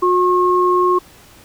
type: tone pair together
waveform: sine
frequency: 361.1 / 1082.1 Hz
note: F#4 / C#6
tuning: -42 / -42 cents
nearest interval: octave + perfect fifth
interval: 1900 cents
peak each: -14 dBFS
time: 0.02-0.99 s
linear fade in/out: 10 ms
effects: pink hiss -45 dBFS RMS until 1.44 s